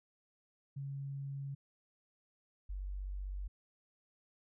sine tone pair in turn, 138.59 / 47.85 Hz, C#3 / G1, 0 / -41 cents, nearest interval octave + tritone, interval 1841 cents, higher first, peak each -39 / -38 dBFS, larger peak second, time 0.76-1.55 / 2.69-3.48 s, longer neither, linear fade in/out 10 ms, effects none

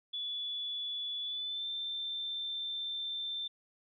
sine tone with pitch glide, 3435 to 3562 Hz, A7 to A7, -42 to +21 cents, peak -35 dBFS, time 0.13-3.48 s, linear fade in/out 10 ms, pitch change +63 cents, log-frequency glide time 1.21-1.67 s, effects none

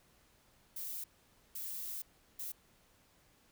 violet noise bursts at uneven times, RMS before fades -42 dBFS, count 3, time 0.76-1.04 / 1.55-2.02 / 2.39-2.52 s, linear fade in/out 5 ms, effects pink hiss -68 dBFS RMS until 3.51 s

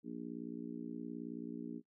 harmonic tone, 58.9 Hz, A#1, 19 cents sharp, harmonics 3 / 4 / 5 / 6 / 7, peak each -50 / -45 / -45 / -54 / -53 dBFS, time 0.03-1.82 s, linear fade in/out 50 ms, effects noise-tail reverb RT60 0.1 s tail -21 dB re dry

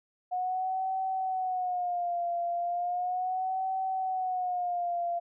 sine tone with vibrato, 725 Hz, F#5, 35 cents flat, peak -28 dBFS, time 0.31-5.2 s, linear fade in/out 20 ms, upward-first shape sine, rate 0.36 Hz, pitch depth 84 cents each way, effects none

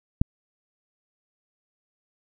click, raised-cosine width 5 ms, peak -6 dBFS, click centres 0.215 s, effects none

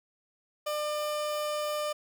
30% pulse tone, 599 Hz, D5, 34 cents sharp, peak -27 dBFS, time 0.66-1.93 s, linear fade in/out 10 ms, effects none

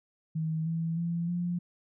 sine tone with pitch steps, 159.2 / 164.34 / 169.64 / 175.12 Hz, D#3 / E3 / E3 / F3, +40 / -5 / +50 / +5 cents, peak -28 dBFS, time 0.35-1.59 s, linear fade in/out 10 ms, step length 310 ms, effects none

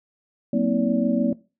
sine tone cluster, 185.3 / 231.5 / 257.8 / 319.2 / 574 Hz, F#3 / A#3 / C4 / D#4 / D5, +3 / -12 / -26 / +44 / -40 cents, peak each -27 / -21 / -24 / -28 / -27 dBFS, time 0.53-1.33 s, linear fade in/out 5 ms, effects noise-tail reverb RT60 0.3 s tail -19 dB re dry

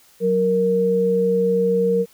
sine tone pair together, 185.01 / 466.2 Hz, F#3 / A#4, 0 / 0 cents, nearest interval octave + major third, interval 1600 cents, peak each -22 / -16 dBFS, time 0.2-2.06 s, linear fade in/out 50 ms, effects white hiss -53 dBFS RMS until 2.13 s

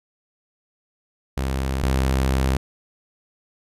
sawtooth tone pair in turn, 66.4 / 65.94 Hz, C2 / C2, +26 / +14 cents, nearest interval unison, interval 12 cents, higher first, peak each -18 / -14 dBFS, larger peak second, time 1.37-1.83 / 1.83-2.57 s, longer second, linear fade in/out 5 ms, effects resampled to 32000 Hz

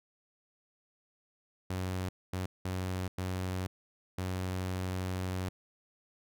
sawtooth tone bursts at uneven times, 92.5 Hz, F#2, in tune, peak -29 dBFS, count 5, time 1.7-2.09 / 2.33-2.46 / 2.65-3.08 / 3.18-3.67 / 4.18-5.49 s, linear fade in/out 5 ms, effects none

